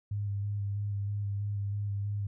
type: tone with vibrato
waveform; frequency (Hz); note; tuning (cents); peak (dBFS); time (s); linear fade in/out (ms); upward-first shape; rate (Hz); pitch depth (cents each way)
sine; 101.5; G#2; -39; -30; 0.11-2.27; 5; square; 3.1; 18
effects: none